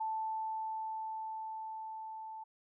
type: tone with level ramp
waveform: sine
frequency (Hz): 880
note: A5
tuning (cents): 0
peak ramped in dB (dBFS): -33 to -43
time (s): 0-2.44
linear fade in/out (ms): 10
effects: none